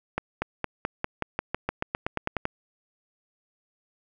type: accelerating click train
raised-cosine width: 0.5 ms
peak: -11 dBFS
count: 16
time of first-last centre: 0.18-2.454 s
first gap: 240 ms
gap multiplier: 0.93
effects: none